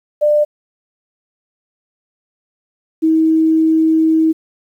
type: tone pair in turn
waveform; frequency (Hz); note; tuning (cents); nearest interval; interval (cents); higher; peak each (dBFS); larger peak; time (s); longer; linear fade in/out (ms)
sine; 596 / 319.6; D5 / D#4; +25 / +47; major seventh; 1078; first; -9; neither; 0.21-0.45 / 3.02-4.33; second; 20
effects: 8-bit